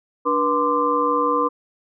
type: tone cluster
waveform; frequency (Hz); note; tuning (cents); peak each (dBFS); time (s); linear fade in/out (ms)
sine; 293.3 / 484.1 / 1036 / 1181; D4 / B4 / C6 / D6; -2 / -35 / -17 / +9; -25 / -22 / -21 / -22; 0.25-1.49; 20
effects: none